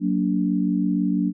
sine chord, Gb augmented, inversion none, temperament just, 185 / 231.2 / 289.1 Hz, Gb3 / Bb3 / D4, 0 / -14 / -27 cents, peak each -22 / -25 / -23 dBFS, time 0-1.33 s, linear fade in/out 50 ms, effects none

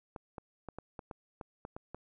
clicks, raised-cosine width 1 ms, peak -28 dBFS, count 10, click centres 0.162 / 0.382 / 0.687 / 0.786 / 0.992 / 1.112 / 1.412 / 1.651 / 1.765 / 1.946 s, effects none

